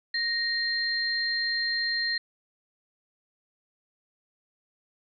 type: tone pair together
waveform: sine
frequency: 1864.7 / 4181 Hz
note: A#6 / C8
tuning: 0 / -2 cents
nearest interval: octave + major second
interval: 1398 cents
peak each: -28 dBFS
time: 0.14-2.18 s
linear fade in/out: 5 ms
effects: none